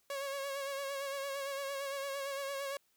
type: tone with vibrato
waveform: sawtooth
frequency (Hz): 553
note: C#5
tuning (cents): -4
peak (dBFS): -33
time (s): 0.1-2.77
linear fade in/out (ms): 2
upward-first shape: sine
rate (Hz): 8.8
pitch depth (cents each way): 37
effects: white hiss -74 dBFS RMS until 2.96 s